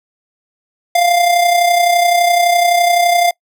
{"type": "tone with amplitude modulation", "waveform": "square", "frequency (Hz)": 698.5, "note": "F5", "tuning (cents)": 0, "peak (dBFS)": -8, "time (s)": [0.95, 3.31], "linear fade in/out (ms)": 5, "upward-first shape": "sine", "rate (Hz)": 31.8, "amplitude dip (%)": 50, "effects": ["noise-tail reverb RT60 0.1 s tail -24 dB re dry"]}